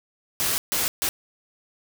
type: noise bursts at uneven times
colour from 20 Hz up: white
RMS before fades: -24 dBFS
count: 3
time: 0.4-0.58 / 0.72-0.88 / 1.02-1.09 s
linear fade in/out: 0 ms
effects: none